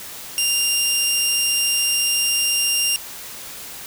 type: tone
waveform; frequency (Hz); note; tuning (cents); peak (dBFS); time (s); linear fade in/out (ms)
15% pulse; 2794; F7; 0; -10; 0.38-2.96; 0
effects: white hiss -35 dBFS RMS until 3.86 s